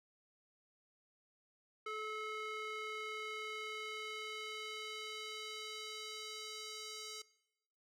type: tone with band-pass filter sweep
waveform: square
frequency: 431.8 Hz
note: A4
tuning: 33 cents flat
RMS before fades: -45 dBFS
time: 1.86-7.22 s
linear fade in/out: 5 ms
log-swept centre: 1600 to 5100 Hz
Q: 1.4
effects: noise-tail reverb RT60 0.9 s tail -21 dB re dry